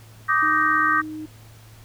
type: chord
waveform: sine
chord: Eb major seventh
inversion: third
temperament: just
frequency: 1166.7 / 1244.5 / 1555.6 / 1866.8 Hz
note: D6 / Eb6 / G6 / Bb6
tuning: -12 / 0 / -14 / +2 cents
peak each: -22 / -22 / -22 / -23 dBFS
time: 0.28-1.02 s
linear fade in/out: 20 ms
type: tone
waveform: sine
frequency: 309.7 Hz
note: D#4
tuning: 8 cents flat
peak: -30 dBFS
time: 0.42-1.26 s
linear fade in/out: 10 ms
effects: added 110 Hz sine -45 dBFS peak until 1.84 s + pink hiss -51 dBFS RMS until 1.84 s